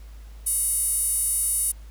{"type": "tone with high-pass filter", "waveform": "square", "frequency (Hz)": 420.4, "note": "G#4", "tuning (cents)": 21, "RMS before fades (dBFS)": -24, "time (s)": [0.46, 1.72], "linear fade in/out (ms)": 10, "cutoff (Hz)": 9900, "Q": 8.8, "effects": ["added 53 Hz sine -39 dBFS peak until 1.9 s", "pink hiss -56 dBFS RMS until 1.9 s"]}